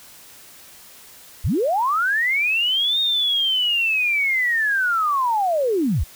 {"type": "linear two-way sweep", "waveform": "sine", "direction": "up then down", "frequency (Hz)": [43.83, 3716, 43.83], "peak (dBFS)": -17, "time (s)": [1.44, 6.04], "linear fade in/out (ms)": 10, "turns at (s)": 3, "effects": ["white hiss -45 dBFS RMS until 6.15 s"]}